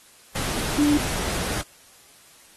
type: tone in noise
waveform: sine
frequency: 293.7 Hz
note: D4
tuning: in tune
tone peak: -16 dBFS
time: 0.78-0.98 s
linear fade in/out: 10 ms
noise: pink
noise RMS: -28 dBFS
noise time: 0.35-1.62 s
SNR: +9 dB
effects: white hiss -52 dBFS RMS until 2.56 s + AAC 32 kbps